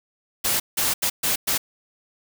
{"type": "noise bursts at uneven times", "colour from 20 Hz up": "white", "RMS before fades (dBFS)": -22, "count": 5, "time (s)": [[0.44, 0.6], [0.77, 0.94], [1.02, 1.1], [1.23, 1.36], [1.47, 1.58]], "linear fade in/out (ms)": 10, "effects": []}